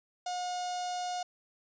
sawtooth tone with notch filter, 720 Hz, F#5, 47 cents flat, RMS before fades -35 dBFS, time 0.26-1.23 s, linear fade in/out 5 ms, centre 1800 Hz, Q 0.54, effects resampled to 16000 Hz

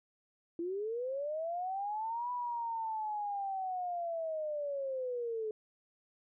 sine linear two-way sweep, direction up then down, 330 to 988 to 425.7 Hz, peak -34 dBFS, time 0.59-5.51 s, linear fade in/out 2 ms, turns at 2.31 s, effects none

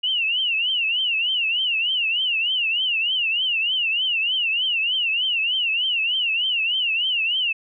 sine tone with vibrato, 2846 Hz, F7, 32 cents sharp, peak -19 dBFS, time 0.03-7.53 s, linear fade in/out 10 ms, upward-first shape triangle, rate 3.3 Hz, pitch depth 190 cents each way, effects none

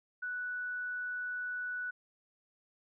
sine tone, 1480 Hz, F#6, in tune, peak -35 dBFS, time 0.22-1.91 s, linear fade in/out 10 ms, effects none

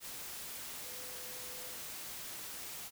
sine tone in noise, 502 Hz, B4, 28 cents sharp, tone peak -55 dBFS, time 0.82-1.78 s, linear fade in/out 50 ms, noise white, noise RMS -45 dBFS, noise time 0-2.91 s, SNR -13 dB, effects none

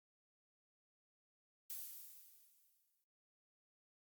violet noise with exponential decay, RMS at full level -45 dBFS, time 1.7-3.04 s, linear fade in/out 0 ms, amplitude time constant 290 ms, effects Opus 48 kbps

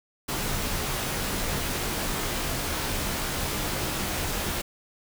pink noise with comb filter, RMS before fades -29 dBFS, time 0.28-4.62 s, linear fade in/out 10 ms, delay 18 ms, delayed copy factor -0.55, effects none

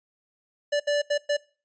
square tone bursts at uneven times, 583 Hz, D5, 13 cents flat, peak -22 dBFS, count 4, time 0.72-0.8 / 0.87-1.02 / 1.1-1.18 / 1.29-1.37 s, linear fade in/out 10 ms, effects noise-tail reverb RT60 0.4 s tail -23 dB re dry + resampled to 16000 Hz

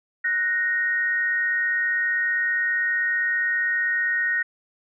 sine tone pair together, 1480 / 1864.7 Hz, F#6 / A#6, 0 / 0 cents, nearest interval major third, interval 400 cents, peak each -27 / -21 dBFS, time 0.24-4.43 s, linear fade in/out 10 ms, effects none

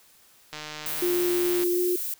click train, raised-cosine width 0.2 ms, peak -19 dBFS, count 169, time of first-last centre 0.53-1.635 s, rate 152 Hz
violet noise, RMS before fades -31 dBFS, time 0.86-2.14 s, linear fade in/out 2 ms
sine tone with pitch glide, 353.1 to 358.4 Hz, F4 to F4, +19 to +45 cents, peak -22 dBFS, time 1.02-1.96 s, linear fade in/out 5 ms, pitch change +26 cents, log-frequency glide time 1.72-1.83 s
effects white hiss -57 dBFS RMS until 2.19 s

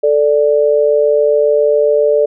sine tone pair together, 440 / 587.3 Hz, A4 / D5, 0 / 0 cents, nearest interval perfect fourth, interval 500 cents, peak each -11 dBFS, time 0.03-2.26 s, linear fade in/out 10 ms, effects none

